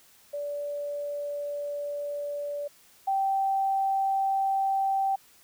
sine tone pair in turn, 579 / 778.5 Hz, D5 / G5, -25 / -12 cents, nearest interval perfect fourth, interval 513 cents, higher second, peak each -30 / -23 dBFS, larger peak second, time 0.33-2.68 / 3.07-5.16 s, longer first, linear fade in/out 10 ms, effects white hiss -58 dBFS RMS until 5.43 s

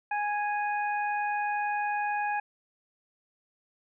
harmonic tone, 829 Hz, G#5, 3 cents flat, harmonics 1 / 2 / 3, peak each -28 / -34 / -38 dBFS, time 0.11-2.4 s, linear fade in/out 5 ms, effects none

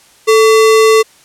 sine tone with sample-and-hold, 440 Hz, A4, in tune, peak -4 dBFS, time 0.27-1.03 s, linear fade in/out 20 ms, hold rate 1575 Hz, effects white hiss -45 dBFS RMS until 1.24 s + low-pass 10000 Hz 12 dB/octave

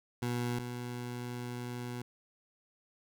20% pulse tone pair in turn, 121.3 / 122.21 Hz, B2 / B2, -31 / -18 cents, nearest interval unison, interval 13 cents, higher second, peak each -27 / -33 dBFS, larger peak first, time 0.22-0.59 / 0.59-2.02 s, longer second, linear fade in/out 5 ms, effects none

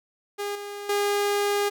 sawtooth tone with level steps, 407.6 Hz, G#4, 32 cents flat, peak -24 / -30 / -18 dBFS, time 0.38-1.7 s, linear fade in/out 20 ms, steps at 0.55 / 0.89 s, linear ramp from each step 5 ms, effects none

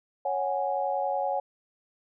sine chord, C# suspended fourth, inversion none, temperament equal, 554.4 / 740 / 830.6 Hz, C#5 / F#5 / G#5, 0 / 0 / 0 cents, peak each -30 dBFS, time 0.25-1.4 s, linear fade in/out 5 ms, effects none

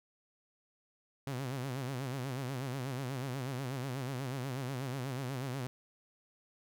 sawtooth tone with vibrato, 131 Hz, C3, 2 cents sharp, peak -32 dBFS, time 1.27-5.67 s, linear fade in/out 0 ms, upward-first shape sine, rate 8.2 Hz, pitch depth 120 cents each way, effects none

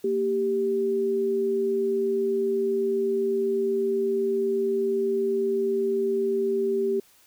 sine tone pair together, 232 / 392 Hz, A#3 / G4, -8 / 0 cents, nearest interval major sixth, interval 908 cents, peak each -31 / -22 dBFS, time 0.04-7 s, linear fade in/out 5 ms, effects white hiss -58 dBFS RMS until 7.26 s

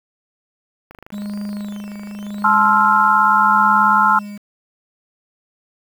click train, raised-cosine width 0.5 ms, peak -23 dBFS, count 57, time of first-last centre 0.91-3.081 s, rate 25.8 Hz
triangle tone with tremolo, 205.5 Hz, G#3, 18 cents flat, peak -21 dBFS, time 1.12-4.38 s, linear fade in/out 10 ms, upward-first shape sine, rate 0.85 Hz, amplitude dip 50%
sine chord, F major seventh, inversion first, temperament equal with one note detuned, 866.9 / 1046.5 / 1318.5 / 1396.9 Hz, A5 / C6 / E6 / F6, -26 / 0 / 0 / 0 cents, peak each -16 dBFS, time 2.44-4.19 s, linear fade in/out 5 ms
effects 7-bit

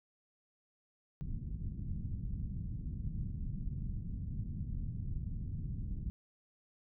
pink low-pass noise, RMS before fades -39 dBFS, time 1.21-6.1 s, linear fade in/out 0 ms, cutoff 190 Hz, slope 24 dB/octave, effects none

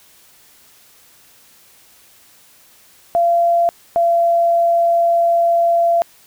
sine tone pair in turn, 685 / 681.4 Hz, F5 / F5, -34 / -43 cents, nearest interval unison, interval 9 cents, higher first, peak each -11 / -11 dBFS, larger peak neither, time 3.15-3.69 / 3.96-6.02 s, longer second, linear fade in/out 0 ms, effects white hiss -49 dBFS RMS until 6.26 s

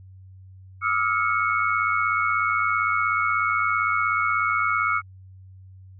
sine tone cluster, 1190 / 1287 / 1403 / 2208 Hz, D6 / E6 / F6 / C#7, +22 / -42 / +8 / -7 cents, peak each -28 / -24 / -25 / -26 dBFS, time 0.81-5.02 s, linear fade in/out 50 ms, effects added 94 Hz sine -43 dBFS peak until 5.99 s

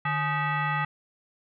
sine tone with frequency modulation, 546 Hz, C#5, 26 cents flat, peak -24 dBFS, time 0.05-0.85 s, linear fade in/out 5 ms, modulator 697 Hz, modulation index 2.5, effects none

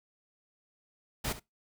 pink noise with echo, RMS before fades -33 dBFS, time 1.24-1.33 s, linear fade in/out 10 ms, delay 68 ms, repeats 1, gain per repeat -14 dB, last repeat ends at 1.398 s, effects noise-tail reverb RT60 0.2 s tail -22 dB re dry

